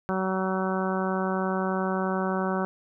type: harmonic tone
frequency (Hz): 188.6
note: F#3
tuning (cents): +33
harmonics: 1 / 2 / 3 / 4 / 5 / 6 / 7 / 8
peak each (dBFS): -28 / -31 / -33 / -34 / -35 / -36 / -36 / -37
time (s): 0.09-2.65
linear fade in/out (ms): 0
effects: none